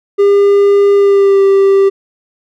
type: tone with pitch glide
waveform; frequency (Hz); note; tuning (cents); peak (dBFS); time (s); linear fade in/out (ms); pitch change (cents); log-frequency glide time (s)
triangle; 402.3 to 392; G4 to G4; +45 to 0; -3; 0.18-1.9; 20; -45; 0.94-1.43
effects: none